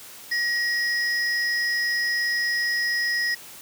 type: tone pair together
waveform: triangle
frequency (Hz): 1900 / 5072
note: A#6 / D#8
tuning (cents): +33 / +32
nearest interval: octave + perfect fourth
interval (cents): 1699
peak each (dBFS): -21 / -27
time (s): 0.31-3.35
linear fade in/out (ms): 10
effects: white hiss -43 dBFS RMS until 3.61 s + high-pass 100 Hz 12 dB/octave